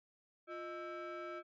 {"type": "tone with frequency modulation", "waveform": "sine", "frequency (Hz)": 350, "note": "F4", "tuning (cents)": 4, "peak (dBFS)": -40, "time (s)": [0.47, 1.43], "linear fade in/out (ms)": 50, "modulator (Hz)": 970, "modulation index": 1.4, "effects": ["tanh soft clip ceiling -41 dBFS"]}